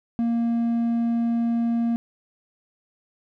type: tone with hard clipping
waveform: sine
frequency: 233.1 Hz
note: A#3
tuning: in tune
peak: -21 dBFS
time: 0.19-1.96 s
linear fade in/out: 0 ms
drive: 3 dB
effects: none